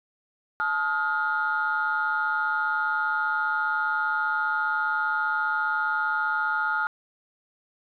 sine tone cluster, 866 / 1265 / 1420 Hz, A5 / D#6 / F6, -28 / +28 / +28 cents, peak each -29 / -29 / -24 dBFS, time 0.6-6.87 s, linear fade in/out 0 ms, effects tanh soft clip ceiling -16 dBFS

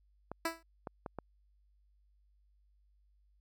clicks, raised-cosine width 1 ms, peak -26 dBFS, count 4, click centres 0.316 / 0.872 / 1.062 / 1.187 s
10% pulse tone with exponential decay, 329.6 Hz, E4, in tune, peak -21 dBFS, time 0.45-0.63 s, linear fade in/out 5 ms, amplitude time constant 38 ms
effects added 50 Hz sine -66 dBFS peak until 3.4 s

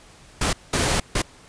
pink noise bursts at uneven times, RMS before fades -21 dBFS, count 3, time 0.41-0.53 / 0.73-1 / 1.15-1.22 s, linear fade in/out 5 ms, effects pink hiss -49 dBFS RMS until 1.48 s + resampled to 22050 Hz

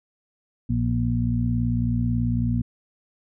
harmonic tone with a mistuned harmonic, 58.27 Hz, A#1, in tune, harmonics 1 / 2 / 3 / 4, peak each -28 / -23 / -31 / -25 dBFS, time 0.69-2.62 s, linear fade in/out 10 ms, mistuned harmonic 4, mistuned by +39 cents, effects none

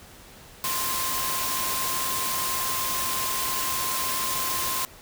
sine tone in noise, 1049 Hz, C6, 4 cents sharp, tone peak -31 dBFS, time 0.64-4.85 s, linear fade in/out 0 ms, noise white, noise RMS -28 dBFS, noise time 0.64-4.85 s, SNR -6 dB, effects pink hiss -48 dBFS RMS until 5.01 s

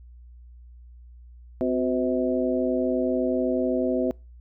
harmonic tone with a mistuned harmonic, 128 Hz, C3, 38 cents flat, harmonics 2 / 3 / 4 / 5, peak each -25 / -27 / -28 / -29 dBFS, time 1.61-4.11 s, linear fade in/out 0 ms, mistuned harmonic 3, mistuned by -75 cents, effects noise-tail reverb RT60 0.3 s tail -26 dB re dry + added 60 Hz sine -44 dBFS peak until 4.4 s

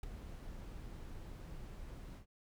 brown noise with ADSR envelope, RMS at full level -37 dBFS, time 0.03-2.26 s, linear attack 4 ms, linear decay 9 ms, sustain -11 dB, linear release 100 ms, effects none

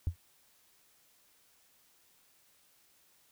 sine tone with exponential decay, 86 Hz, F2, 26 cents flat, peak -22 dBFS, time 0.07-0.16 s, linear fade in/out 0 ms, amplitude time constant 18 ms, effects tanh soft clip ceiling -23 dBFS + white hiss -67 dBFS RMS until 3.31 s

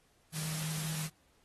sine tone in noise, 157.1 Hz, D#3, 17 cents sharp, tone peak -37 dBFS, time 0.32-1.1 s, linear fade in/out 50 ms, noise white, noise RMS -40 dBFS, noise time 0.32-1.1 s, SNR 0 dB, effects pink hiss -70 dBFS RMS until 1.44 s + AAC 32 kbps

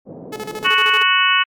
pink band-pass noise, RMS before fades -35 dBFS, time 0.05-0.72 s, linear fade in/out 50 ms, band 160 to 600 Hz, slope 24 dB/octave
sawtooth tone with tremolo, 430 Hz, A4, 40 cents flat, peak -21 dBFS, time 0.32-1.03 s, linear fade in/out 10 ms, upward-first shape square, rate 13 Hz, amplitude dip 75%
harmonic tone, 370 Hz, F#4, in tune, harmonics 3 / 4 / 5 / 6 / 7 / 8, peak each -18 / -19 / -23 / -23 / -19 / -18 dBFS, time 0.64-1.44 s, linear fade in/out 20 ms
effects Opus 48 kbps

